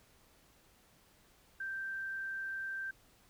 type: tone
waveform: sine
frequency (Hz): 1568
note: G6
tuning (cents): 0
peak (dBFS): -37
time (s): 1.6-2.91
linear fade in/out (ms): 5
effects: pink hiss -66 dBFS RMS until 3.29 s